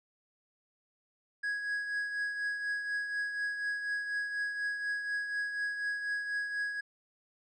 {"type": "tone with tremolo", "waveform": "triangle", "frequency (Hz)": 1661.2, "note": "G#6", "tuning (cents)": 0, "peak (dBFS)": -28, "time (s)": [1.43, 6.81], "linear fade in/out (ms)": 10, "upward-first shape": "triangle", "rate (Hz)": 4.1, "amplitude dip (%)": 55, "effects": ["resampled to 22050 Hz"]}